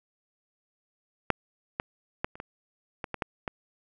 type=clicks; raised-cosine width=0.5 ms; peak=-6 / -13 / -12 / -29 / -21 / -18 / -17 / -13 / -16 dBFS; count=9; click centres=1.303 / 1.799 / 2.245 / 2.355 / 2.401 / 3.042 / 3.143 / 3.222 / 3.478 s; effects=none